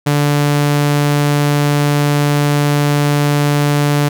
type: tone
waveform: sawtooth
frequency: 145.6 Hz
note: D3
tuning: 15 cents flat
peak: -7 dBFS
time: 0.06-4.09 s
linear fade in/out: 10 ms
effects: none